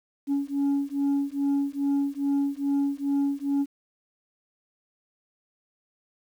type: beating tone pair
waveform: sine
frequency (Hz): 279.4 / 281.8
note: C#4 / C#4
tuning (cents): +14 / +29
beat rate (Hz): 2.4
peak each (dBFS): -24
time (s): 0.27-3.66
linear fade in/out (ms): 50
effects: tanh soft clip ceiling -20 dBFS + 9-bit